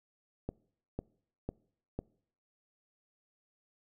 click train, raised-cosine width 2 ms, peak -22 dBFS, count 4, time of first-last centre 0.49-1.99 s, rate 2 Hz, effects noise-tail reverb RT60 0.6 s tail -24 dB re dry

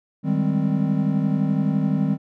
triangle chord, Ab major seventh, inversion second, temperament equal, 155.56 / 196 / 207.7 / 261.6 Hz, Eb3 / G3 / Ab3 / C4, 0 / 0 / 0 / 0 cents, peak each -21 / -21 / -24 / -23 dBFS, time 0.23-2.18 s, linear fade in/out 50 ms, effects none

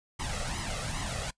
pink noise with flanger, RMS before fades -34 dBFS, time 0.19-1.31 s, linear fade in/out 10 ms, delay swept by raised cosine 0.98 to 1.56 ms, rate 2.5 Hz, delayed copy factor +0.7, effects noise-tail reverb RT60 0.1 s tail -22 dB re dry + resampled to 22050 Hz

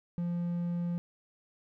triangle tone, 173.3 Hz, F3, 13 cents flat, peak -28 dBFS, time 0.18-0.98 s, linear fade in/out 0 ms, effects none

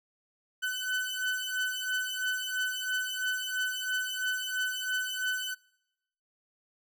30% pulse beating tone pair, 1506 / 1509 Hz, F#6 / F#6, +30 / +34 cents, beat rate 3 Hz, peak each -31 / -30 dBFS, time 0.62-5.55 s, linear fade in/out 20 ms, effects noise-tail reverb RT60 0.9 s tail -25 dB re dry

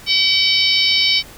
harmonic tone, 761 Hz, F#5, 48 cents sharp, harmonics 3 / 4 / 5 / 6 / 7, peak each -19 / -19 / -19 / -19 / -19 dBFS, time 0.06-1.23 s, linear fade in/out 50 ms, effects pink hiss -40 dBFS RMS until 1.37 s

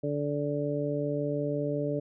harmonic tone, 145.5 Hz, D3, 16 cents flat, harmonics 1 / 2 / 3 / 4, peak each -33 / -33 / -33 / -33 dBFS, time 0.03-2 s, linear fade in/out 10 ms, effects none

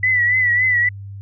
sine tone with vibrato, 1975.5 Hz, B6, in tune, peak -13 dBFS, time 0.03-0.89 s, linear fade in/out 5 ms, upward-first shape triangle, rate 3.6 Hz, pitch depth 71 cents each way, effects added 99 Hz sine -30 dBFS peak until 1.21 s

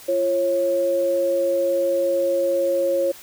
sine tone pair together, 344 / 546 Hz, F4 / C#5, -26 / -26 cents, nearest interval minor sixth, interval 800 cents, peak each -26 / -18 dBFS, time 0.08-3.12 s, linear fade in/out 10 ms, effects white hiss -43 dBFS RMS until 3.22 s

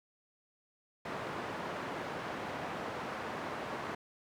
white band-pass noise, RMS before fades -40 dBFS, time 1.05-3.95 s, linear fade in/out 5 ms, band 120 to 1200 Hz, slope 12 dB/octave, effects none

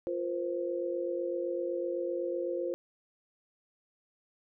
sine chord, F suspended fourth, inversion none, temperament equal with one note detuned, 349.2 / 475.4 / 523.3 Hz, F4 / Bb4 / C5, 0 / +34 / 0 cents, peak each -34 / -39 / -34 dBFS, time 0.07-2.74 s, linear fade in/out 0 ms, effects none

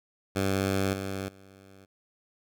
10% pulse tone with level steps, 96.8 Hz, G2, 21 cents flat, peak -17 / -24 / -43 dBFS, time 0.35-1.86 s, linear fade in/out 20 ms, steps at 0.93 / 1.28 s, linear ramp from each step 5 ms, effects none

